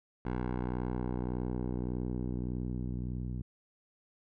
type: tone with low-pass filter sweep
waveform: 10% pulse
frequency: 61.74 Hz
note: B1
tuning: in tune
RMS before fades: -35 dBFS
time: 0.25-3.42 s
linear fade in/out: 5 ms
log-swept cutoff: 1500 to 160 Hz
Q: 0.82
effects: none